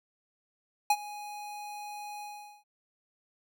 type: tone with ADSR envelope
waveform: square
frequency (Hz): 830.6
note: G#5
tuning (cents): 0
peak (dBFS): -20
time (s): 0.9-2.64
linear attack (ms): 4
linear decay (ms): 52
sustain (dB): -20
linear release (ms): 420
effects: none